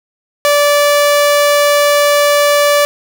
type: tone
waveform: sawtooth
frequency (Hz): 581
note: D5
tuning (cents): -19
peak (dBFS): -4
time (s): 0.45-2.85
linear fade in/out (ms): 0
effects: 7-bit